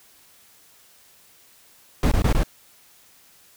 brown noise bursts, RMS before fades -18 dBFS, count 4, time 2.03-2.434 s, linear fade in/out 2 ms, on 86 ms, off 20 ms, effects white hiss -54 dBFS RMS until 3.56 s

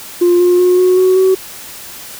sine tone with pitch steps, 350.9 / 356 / 361.2 / 366.4 / 371.8 / 377.2 Hz, F4 / F4 / F#4 / F#4 / F#4 / F#4, +8 / +33 / -42 / -17 / +8 / +33 cents, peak -5 dBFS, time 0.21-1.35 s, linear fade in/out 10 ms, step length 190 ms, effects tanh soft clip ceiling -4 dBFS + white hiss -31 dBFS RMS until 2.19 s

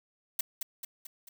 blue noise with echo, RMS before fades -29 dBFS, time 0.39-0.41 s, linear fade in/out 5 ms, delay 220 ms, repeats 4, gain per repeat -5 dB, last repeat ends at 1.29 s, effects none

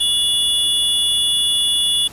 square tone pair together, 2900 / 3440 Hz, F#7 / A7, -35 / -40 cents, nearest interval minor third, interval 295 cents, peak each -23 / -16 dBFS, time 0-2.08 s, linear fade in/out 10 ms, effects pink hiss -40 dBFS RMS until 2.12 s + resampled to 32000 Hz

